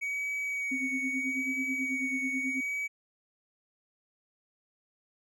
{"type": "tone with vibrato", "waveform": "triangle", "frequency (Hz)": 2252, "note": "C#7", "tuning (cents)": 27, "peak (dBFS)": -29, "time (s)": [0.01, 2.88], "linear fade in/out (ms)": 20, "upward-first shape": "sine", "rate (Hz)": 0.79, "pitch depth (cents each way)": 19}
{"type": "tone with tremolo", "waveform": "sine", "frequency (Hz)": 263.1, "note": "C4", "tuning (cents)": 10, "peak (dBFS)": -30, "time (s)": [0.71, 2.61], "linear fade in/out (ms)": 10, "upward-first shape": "sine", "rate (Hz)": 9.2, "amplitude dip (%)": 85}
{"effects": []}